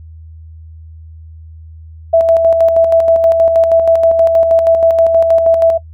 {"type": "tone with tremolo", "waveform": "sine", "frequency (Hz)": 660, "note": "E5", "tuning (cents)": 2, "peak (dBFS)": -4, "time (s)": [2.13, 5.78], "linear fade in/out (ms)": 10, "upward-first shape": "square", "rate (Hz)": 6.3, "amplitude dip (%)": 40, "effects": ["noise-tail reverb RT60 0.1 s tail -22 dB re dry", "added 80 Hz sine -31 dBFS peak until 5.93 s"]}